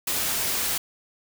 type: noise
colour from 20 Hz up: white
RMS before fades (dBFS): -26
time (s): 0.07-0.78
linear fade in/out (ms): 5
effects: none